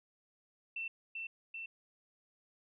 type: tone with echo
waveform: sine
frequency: 2684 Hz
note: E7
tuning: 31 cents sharp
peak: -37 dBFS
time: 0.76-0.88 s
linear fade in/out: 5 ms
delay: 390 ms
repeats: 2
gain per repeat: -2 dB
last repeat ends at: 1.66 s
effects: none